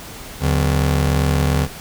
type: ring-modulated tone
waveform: 35% pulse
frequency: 110 Hz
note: A2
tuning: in tune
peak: -10 dBFS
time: 0.4-1.68 s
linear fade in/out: 50 ms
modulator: 33.8 Hz
effects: pink hiss -35 dBFS RMS until 1.8 s